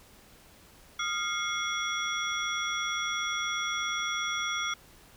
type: tone cluster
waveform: sine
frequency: 1232 / 1389 / 2152 / 3368 / 5720 Hz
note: D#6 / F6 / C7 / G#7 / F8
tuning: -17 / -10 / +48 / +24 / +41 cents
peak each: -37 / -34 / -35 / -34 / -39 dBFS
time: 0.99-4.74 s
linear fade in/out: 5 ms
effects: pink hiss -56 dBFS RMS until 5.16 s